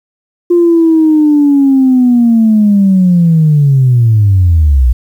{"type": "linear sweep", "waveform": "sine", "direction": "down", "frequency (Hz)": [351, 57.5], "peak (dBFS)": -3, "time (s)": [0.5, 4.93], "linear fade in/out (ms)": 10, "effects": ["tanh soft clip ceiling 0 dBFS", "7-bit"]}